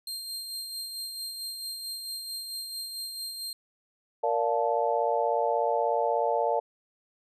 sawtooth tone with tremolo, 4186 Hz, C8, in tune, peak -30 dBFS, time 0.07-3.53 s, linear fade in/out 2 ms, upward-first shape sine, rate 4.5 Hz, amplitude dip 40%
sine chord, Bb major seventh, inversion none, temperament just, 466.2 / 582.7 / 699.2 / 874.1 Hz, Bb4 / D5 / F5 / A5, 0 / -14 / +2 / -12 cents, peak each -29 dBFS, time 4.23-6.6 s, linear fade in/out 10 ms
effects resampled to 32000 Hz

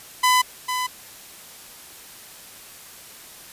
sawtooth tone pair in turn, 1005 / 1005 Hz, B5 / B5, +30 / +30 cents, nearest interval unison, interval 0 cents, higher neither, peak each -11 / -19 dBFS, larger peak first, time 0.23-0.42 / 0.68-0.87 s, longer neither, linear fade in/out 10 ms, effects white hiss -43 dBFS RMS until 3.52 s + resampled to 32000 Hz

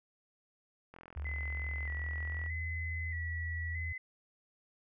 click train, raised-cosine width 0.5 ms, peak -36 dBFS, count 66, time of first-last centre 0.94-2.462 s, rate 42.7 Hz
sine tone with pitch glide, 73.42 to 82.41 Hz, D2 to E2, 0 to 0 cents, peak -36 dBFS, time 1.16-3.93 s, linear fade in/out 10 ms, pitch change +200 cents, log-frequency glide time 1.87-2.66 s
sine tone with vibrato, 1988 Hz, B6, 11 cents sharp, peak -39 dBFS, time 1.25-3.98 s, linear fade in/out 5 ms, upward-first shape square, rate 0.8 Hz, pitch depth 39 cents each way
effects none

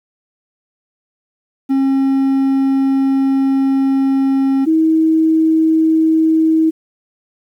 triangle / sine tone pair in turn, 270 / 319.5 Hz, C#4 / D#4, -45 / +46 cents, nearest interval minor third, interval 291 cents, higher second, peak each -9 dBFS, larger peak neither, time 1.69-4.66 / 4.66-6.71 s, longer first, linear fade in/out 20 ms, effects 8-bit

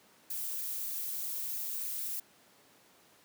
violet noise with flanger, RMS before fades -37 dBFS, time 0.3-2.2 s, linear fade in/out 5 ms, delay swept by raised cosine 0.43 to 4.93 ms, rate 3.2 Hz, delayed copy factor +0.5, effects pink hiss -62 dBFS RMS until 3.24 s + high-pass 200 Hz 12 dB/octave

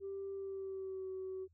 sine tone with pitch glide, 392 to 377.3 Hz, G4 to F#4, 0 to +34 cents, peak -39 dBFS, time 0-1.48 s, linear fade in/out 50 ms, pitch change -66 cents, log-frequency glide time 0.34-1.09 s, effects tanh soft clip ceiling -36 dBFS + added 84 Hz sine -67 dBFS peak until 1.53 s

